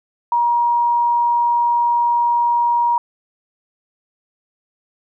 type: tone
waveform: sine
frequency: 950 Hz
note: A#5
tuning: 33 cents sharp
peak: -13 dBFS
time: 0.32-2.98 s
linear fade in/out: 2 ms
effects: none